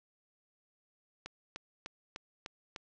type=click train; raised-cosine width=0.2 ms; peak=-24 dBFS; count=6; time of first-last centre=1.26-2.762 s; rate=3.33 Hz; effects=low-pass 7000 Hz 12 dB/octave